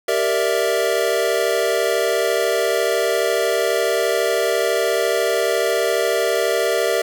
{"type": "chord", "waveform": "square", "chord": "E half-diminished seventh", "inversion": "first", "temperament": "equal", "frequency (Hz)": [392, 466.2, 587.3, 659.3], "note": ["G4", "Bb4", "D5", "E5"], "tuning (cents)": [0, 0, 0, 0], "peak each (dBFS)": [-24, -22, -24, -23], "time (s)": [0.08, 7.02], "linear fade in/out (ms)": 5, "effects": []}